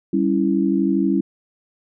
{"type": "chord", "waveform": "sine", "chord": "C# diminished", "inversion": "second", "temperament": "equal", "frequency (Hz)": [196, 277.2, 329.6], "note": ["G3", "C#4", "E4"], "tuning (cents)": [0, 0, 0], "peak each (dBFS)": -20, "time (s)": [0.13, 1.21], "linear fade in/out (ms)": 5, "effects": []}